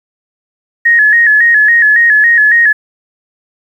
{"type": "tone with vibrato", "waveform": "sine", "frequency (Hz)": 1788, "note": "A6", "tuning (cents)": 27, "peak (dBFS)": -4, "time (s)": [0.85, 2.73], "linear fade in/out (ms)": 10, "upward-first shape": "square", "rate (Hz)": 3.6, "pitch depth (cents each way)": 77, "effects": ["7-bit"]}